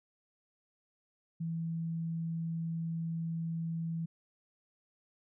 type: tone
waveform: sine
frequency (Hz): 164.81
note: E3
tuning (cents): 0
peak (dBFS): -33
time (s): 1.4-4.06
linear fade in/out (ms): 10
effects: none